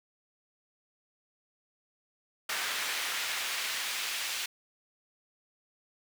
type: noise with high-pass filter sweep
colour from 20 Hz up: brown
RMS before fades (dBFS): -34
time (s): 2.49-4.46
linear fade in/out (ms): 5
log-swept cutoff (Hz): 1800 to 2700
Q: 0.9
effects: none